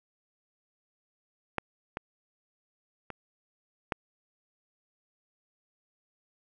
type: clicks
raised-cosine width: 0.5 ms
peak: -13 / -18 / -23 / -13 dBFS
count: 4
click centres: 1.583 / 1.971 / 3.103 / 3.922 s
effects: none